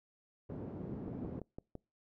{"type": "band-pass noise", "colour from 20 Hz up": "pink", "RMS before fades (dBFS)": -43, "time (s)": [0.49, 1.4], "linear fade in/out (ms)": 10, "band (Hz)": [120, 340], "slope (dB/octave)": 12}
{"type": "click train", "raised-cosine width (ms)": 2, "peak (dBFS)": -31, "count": 5, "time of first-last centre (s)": [1.08, 1.753], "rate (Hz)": 5.94}
{"effects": ["noise-tail reverb RT60 0.3 s tail -26 dB re dry"]}